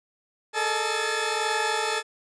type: tone cluster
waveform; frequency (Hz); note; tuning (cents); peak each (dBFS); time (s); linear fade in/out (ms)
15% pulse; 428 / 449.4 / 611 / 855 / 1763; A4 / A4 / D#5 / A5 / A6; -48 / +37 / -32 / -50 / +3; -24 / -23 / -29 / -23 / -27; 0.53-2.03; 50
effects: resampled to 22050 Hz